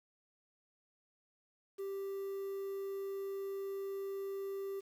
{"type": "tone with quantisation", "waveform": "triangle", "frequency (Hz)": 392, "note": "G4", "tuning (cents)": 0, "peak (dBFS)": -36, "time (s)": [1.78, 4.81], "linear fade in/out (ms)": 20, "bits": 10, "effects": []}